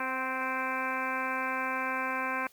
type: harmonic tone with a mistuned harmonic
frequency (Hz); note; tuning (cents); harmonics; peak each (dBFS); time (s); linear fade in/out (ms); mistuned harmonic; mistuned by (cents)
260.7; C4; -6; 1 / 2 / 3 / 4 / 5 / 6 / 7 / 8 / 9 / 10; -40 / -40 / -40 / -34 / -42 / -35 / -45 / -42 / -38 / -45; 0-2.47; 2; 3; -19
effects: white hiss -60 dBFS RMS until 2.52 s + Opus 32 kbps